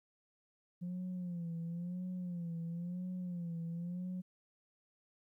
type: tone with vibrato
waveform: sine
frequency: 174.61 Hz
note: F3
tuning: in tune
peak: -36 dBFS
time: 0.81-4.22 s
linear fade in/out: 20 ms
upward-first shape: sine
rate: 0.98 Hz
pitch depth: 82 cents each way
effects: tanh soft clip ceiling -36 dBFS + 13-bit